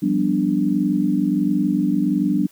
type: chord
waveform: sine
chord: G dominant seventh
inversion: third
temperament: equal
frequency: 174.61 / 196 / 246.9 / 293.7 Hz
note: F3 / G3 / B3 / D4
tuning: 0 / 0 / 0 / 0 cents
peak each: -25 / -21 / -23 / -20 dBFS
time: 0.02-2.47 s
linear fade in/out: 10 ms
effects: white hiss -53 dBFS RMS until 2.51 s